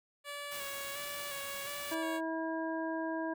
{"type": "tone with vibrato", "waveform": "10% pulse", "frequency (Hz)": 567, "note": "C#5", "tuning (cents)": 39, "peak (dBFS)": -32, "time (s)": [0.24, 2.21], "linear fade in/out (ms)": 50, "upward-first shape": "square", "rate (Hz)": 1.4, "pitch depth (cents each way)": 28}
{"type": "noise", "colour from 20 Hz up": "white", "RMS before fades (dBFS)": -45, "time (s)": [0.51, 1.95], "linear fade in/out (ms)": 10}
{"type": "harmonic tone", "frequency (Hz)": 323.8, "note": "E4", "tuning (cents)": -31, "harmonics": [1, 2, 3, 5], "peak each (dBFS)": [-36, -39, -41, -43], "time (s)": [1.91, 3.34], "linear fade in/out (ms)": 10}
{"effects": []}